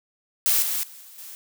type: noise with level steps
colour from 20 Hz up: blue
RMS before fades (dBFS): -20 / -26 / -44 / -46 / -40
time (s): 0.46-1.35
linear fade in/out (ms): 0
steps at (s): 0.62 / 0.83 / 1.01 / 1.18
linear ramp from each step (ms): 5
effects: none